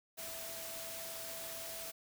sine tone in noise, 659.3 Hz, E5, in tune, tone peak -50 dBFS, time 0.17-1.92 s, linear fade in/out 20 ms, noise white, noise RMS -45 dBFS, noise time 0.17-1.92 s, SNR -8 dB, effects none

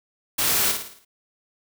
white noise with echo, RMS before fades -22 dBFS, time 0.38-0.72 s, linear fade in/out 10 ms, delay 55 ms, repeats 6, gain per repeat -6 dB, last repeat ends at 1.05 s, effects none

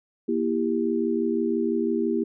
sine chord, E diminished, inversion second, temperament just, 237.3 / 329.6 / 395.6 Hz, Bb3 / E4 / G4, +31 / 0 / +16 cents, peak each -26 dBFS, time 0.28-2.24 s, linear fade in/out 10 ms, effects none

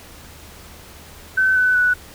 sine tone with pitch steps, 1527 / 1503.4 / 1480.1 Hz, G6 / F#6 / F#6, -46 / +27 / 0 cents, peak -13 dBFS, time 1.37-1.94 s, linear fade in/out 10 ms, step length 190 ms, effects added 77 Hz sine -47 dBFS peak until 2.14 s + pink hiss -42 dBFS RMS until 2.14 s

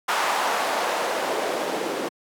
white noise with band-pass filter sweep, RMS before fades -25 dBFS, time 0.08-2.09 s, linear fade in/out 10 ms, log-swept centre 1000 to 380 Hz, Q 1.5, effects high-pass 200 Hz 12 dB/octave

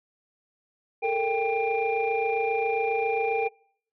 sine tone cluster, 431.2 / 458.6 / 790 / 2394 Hz, A4 / A#4 / G5 / D7, -35 / -28 / +13 / +33 cents, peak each -31 / -26 / -27 / -31 dBFS, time 1.02-3.49 s, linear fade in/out 20 ms, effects noise-tail reverb RT60 0.6 s tail -25 dB re dry + tanh soft clip ceiling -14 dBFS

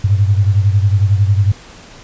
sine beating tone pair, 98 / 109 Hz, G2 / A2, 0 / -16 cents, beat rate 11 Hz, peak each -10 / -15 dBFS, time 0.04-1.52 s, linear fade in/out 5 ms, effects pink hiss -38 dBFS RMS until 2.03 s + resampled to 16000 Hz

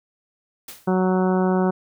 white noise with exponential decay, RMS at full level -34 dBFS, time 0.68-0.96 s, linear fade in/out 5 ms, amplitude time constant 60 ms
harmonic tone, 185.5 Hz, F#3, 5 cents sharp, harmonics 1 / 2 / 3 / 4 / 5 / 6 / 7 / 8, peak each -19 / -22 / -28 / -28 / -30 / -35 / -35 / -36 dBFS, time 0.87-1.71 s, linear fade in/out 10 ms
effects none

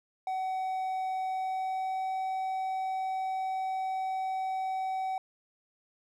triangle tone with pitch glide, 754 to 758.8 Hz, F#5 to F#5, +32 to +43 cents, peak -28 dBFS, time 0.27-5.18 s, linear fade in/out 2 ms, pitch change +11 cents, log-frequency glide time 1.24-2.14 s, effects none

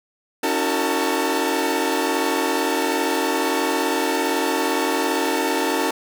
sawtooth tone cluster, 278.8 / 320.2 / 372 / 454.3 / 891 Hz, C#4 / D#4 / F#4 / A#4 / A5, +10 / +50 / +9 / -45 / +22 cents, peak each -22 dBFS, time 0.43-5.91 s, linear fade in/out 5 ms, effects none

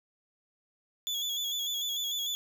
35% pulse tone with vibrato, 3404 Hz, G#7, 42 cents sharp, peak -29 dBFS, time 1.07-2.35 s, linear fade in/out 0 ms, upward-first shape square, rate 6.7 Hz, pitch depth 41 cents each way, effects none

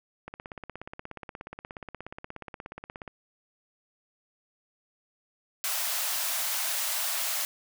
click train, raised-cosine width 0.5 ms, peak -24 dBFS, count 48, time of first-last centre 0.28-3.078 s, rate 16.8 Hz
white high-pass noise, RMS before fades -30 dBFS, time 5.64-7.45 s, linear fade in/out 0 ms, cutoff 570 Hz, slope 96 dB/octave
effects none

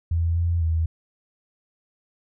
sine tone with pitch steps, 83.6 / 85.2 / 81.3 Hz, E2 / F2 / E2, +25 / -42 / -23 cents, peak -19 dBFS, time 0.11-0.86 s, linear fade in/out 5 ms, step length 250 ms, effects none

